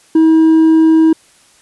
sine tone with hard clipping, 320.6 Hz, E4, 48 cents flat, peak -6 dBFS, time 0.15-1.13 s, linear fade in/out 5 ms, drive 2 dB, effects white hiss -48 dBFS RMS until 1.61 s + resampled to 24000 Hz

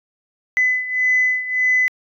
sine beating tone pair, 2010 / 2011.7 Hz, B6 / B6, +30 / +31 cents, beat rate 1.7 Hz, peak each -16 / -20 dBFS, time 0.57-1.88 s, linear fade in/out 0 ms, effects tanh soft clip ceiling -8 dBFS

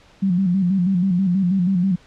sine tone with vibrato, 185 Hz, F#3, in tune, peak -15 dBFS, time 0.22-1.96 s, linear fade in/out 10 ms, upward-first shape square, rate 6.2 Hz, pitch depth 83 cents each way, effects pink hiss -51 dBFS RMS until 2.06 s + low-pass 5000 Hz 12 dB/octave

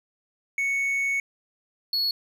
triangle tone pair in turn, 2217 / 4368 Hz, C#7 / C#8, 0 / -26 cents, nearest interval octave, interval 1174 cents, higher second, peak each -21 dBFS, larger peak neither, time 0.58-1.2 / 1.93-2.11 s, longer first, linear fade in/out 2 ms, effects none

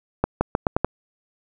accelerating click train, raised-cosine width 1 ms, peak -4 dBFS, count 6, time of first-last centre 0.24-0.846 s, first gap 170 ms, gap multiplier 0.83, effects none

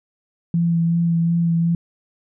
sine tone with vibrato, 168.3 Hz, E3, 36 cents sharp, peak -15 dBFS, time 0.54-1.75 s, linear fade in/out 2 ms, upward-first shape sine, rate 2.7 Hz, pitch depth 16 cents each way, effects none

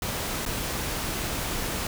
pink noise with dropouts, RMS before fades -30 dBFS, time 0.02-1.87 s, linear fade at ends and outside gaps 2 ms, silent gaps 0.453-0.461 s, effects none

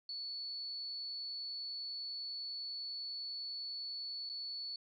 sine tone with dropouts, 4435 Hz, C#8, in tune, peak -40 dBFS, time 0.09-4.76 s, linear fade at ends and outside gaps 2 ms, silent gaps 4.292-4.297 s, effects none

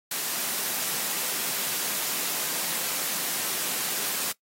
white high-pass noise, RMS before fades -29 dBFS, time 0.11-4.32 s, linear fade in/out 5 ms, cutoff 140 Hz, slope 48 dB/octave, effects noise-tail reverb RT60 0.1 s tail -20 dB re dry + AAC 48 kbps

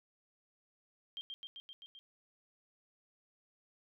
sine tone with echo, 3181 Hz, G7, 25 cents sharp, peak -40 dBFS, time 1.17-1.21 s, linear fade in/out 0 ms, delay 130 ms, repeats 6, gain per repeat -2 dB, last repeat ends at 1.99 s, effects none

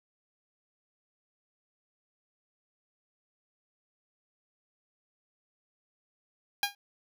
10% pulse tone with exponential decay, 810 Hz, G#5, 43 cents flat, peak -14 dBFS, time 6.63-6.75 s, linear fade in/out 2 ms, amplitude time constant 26 ms, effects none

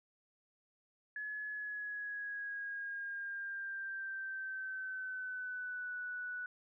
sine tone with pitch glide, 1700 to 1479.9 Hz, G#6 to F#6, +40 to 0 cents, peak -39 dBFS, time 1.16-6.46 s, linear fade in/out 2 ms, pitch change -240 cents, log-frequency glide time 1.5-5.94 s, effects none

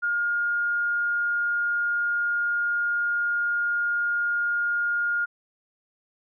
sine tone, 1419 Hz, F6, 27 cents sharp, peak -22 dBFS, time 0.02-5.26 s, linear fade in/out 20 ms, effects none

